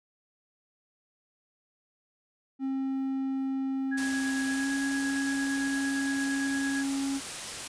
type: tone with pitch glide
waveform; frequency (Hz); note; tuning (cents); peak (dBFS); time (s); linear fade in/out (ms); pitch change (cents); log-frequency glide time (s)
triangle; 267.6 to 274.3; C4 to C#4; +39 to -18; -26; 2.59-7.21; 50; +43; 4.51-4.7
type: tone with tremolo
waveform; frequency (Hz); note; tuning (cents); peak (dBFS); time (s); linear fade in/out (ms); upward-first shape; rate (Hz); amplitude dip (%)
sine; 1661.2; G#6; 0; -32; 3.91-6.84; 20; square; 8.8; 30
type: noise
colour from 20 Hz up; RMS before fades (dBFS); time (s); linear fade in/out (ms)
white; -37; 3.97-7.68; 10
effects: resampled to 22050 Hz